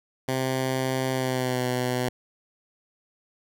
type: tone with pitch glide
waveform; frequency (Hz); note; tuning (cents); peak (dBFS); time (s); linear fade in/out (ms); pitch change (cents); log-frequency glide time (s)
10% pulse; 130.81 to 125.41; C3 to B2; 0 to +27; -16; 0.28-2.09; 5; -73; 1.12-1.65
effects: none